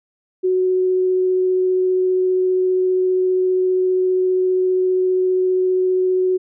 sine tone with vibrato, 370 Hz, F#4, in tune, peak -14 dBFS, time 0.43-6.38 s, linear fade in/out 20 ms, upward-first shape triangle, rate 15 Hz, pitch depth 8 cents each way, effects none

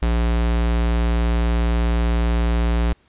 square tone, 58.1 Hz, A#1, 5 cents flat, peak -17 dBFS, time 0.02-2.93 s, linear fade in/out 5 ms, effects pink hiss -59 dBFS RMS until 3.08 s + resampled to 8000 Hz

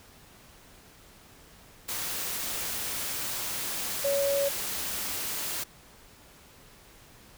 sine tone in noise, 560 Hz, C#5, 18 cents sharp, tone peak -24 dBFS, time 4.04-4.49 s, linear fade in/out 10 ms, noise white, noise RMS -33 dBFS, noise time 1.88-5.64 s, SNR +6 dB, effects pink hiss -54 dBFS RMS until 7.37 s

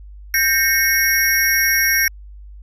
sine tone cluster, 1572 / 1830 / 2188 / 5620 / 11690 Hz, G6 / A#6 / C#7 / F8 / F#9, +4 / -32 / -23 / +10 / -22 cents, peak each -20 dBFS, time 0.34-2.08 s, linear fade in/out 2 ms, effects added 50 Hz sine -35 dBFS peak until 2.62 s

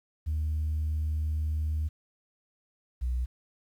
sine tone pair in turn, 77.2 / 61.86 Hz, D#2 / B1, -13 / +3 cents, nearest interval major third, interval 384 cents, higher first, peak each -25 dBFS, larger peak neither, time 0.26-1.89 / 3.01-3.26 s, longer first, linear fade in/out 20 ms, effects tanh soft clip ceiling -24 dBFS + 10-bit

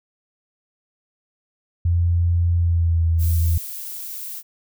sine tone with pitch glide, 86 to 82.64 Hz, F2 to E2, -26 to +5 cents, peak -15 dBFS, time 1.85-3.58 s, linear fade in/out 5 ms, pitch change -69 cents, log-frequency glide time 2.56-3.05 s
violet noise, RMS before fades -32 dBFS, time 3.18-4.43 s, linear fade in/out 50 ms
effects none

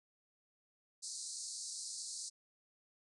white band-pass noise, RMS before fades -45 dBFS, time 1.02-2.3 s, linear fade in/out 20 ms, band 4100 to 9400 Hz, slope 96 dB/octave, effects none

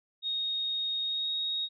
sine tone with pitch glide, 3729 to 3759 Hz, A#7 to A#7, 0 to +14 cents, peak -29 dBFS, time 0.22-1.69 s, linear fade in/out 50 ms, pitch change +14 cents, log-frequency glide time 1.04-1.29 s, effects none

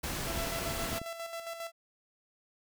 pink noise, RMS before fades -36 dBFS, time 0.03-0.99 s, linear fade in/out 10 ms
sawtooth tone with tremolo, 669 Hz, E5, 25 cents sharp, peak -33 dBFS, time 0.25-1.72 s, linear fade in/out 50 ms, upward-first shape square, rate 7.4 Hz, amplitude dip 50%
clicks, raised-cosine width 3 ms, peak -28 dBFS, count 4, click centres 0.376 / 0.471 / 0.93 / 1.016 s
effects none

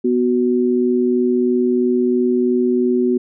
sine tone pair together, 246.9 / 369.9 Hz, B3 / F#4, 0 / 0 cents, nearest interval perfect fifth, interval 700 cents, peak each -16 dBFS, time 0.04-3.18 s, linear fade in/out 10 ms, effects none

